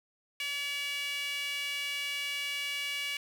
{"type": "tone with high-pass filter", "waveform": "sawtooth", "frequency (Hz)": 570, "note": "C#5", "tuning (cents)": 48, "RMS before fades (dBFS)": -35, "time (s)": [0.4, 3.17], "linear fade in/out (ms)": 2, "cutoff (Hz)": 2500, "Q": 5.9, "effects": []}